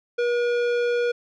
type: tone with tanh clipping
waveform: sine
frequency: 480.5 Hz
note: B4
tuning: 48 cents flat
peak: -22 dBFS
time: 0.18-1.12 s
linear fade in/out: 10 ms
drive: 15 dB
effects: none